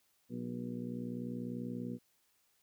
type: harmonic tone with a mistuned harmonic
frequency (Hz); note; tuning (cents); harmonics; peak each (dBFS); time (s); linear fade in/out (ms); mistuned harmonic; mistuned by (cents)
60.2; B1; -44; 2 / 3 / 4 / 5 / 6 / 7 / 8; -46 / -44 / -40 / -54 / -50 / -57 / -50; 0.29-1.99; 50; 7; -72
effects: white hiss -74 dBFS RMS until 2.62 s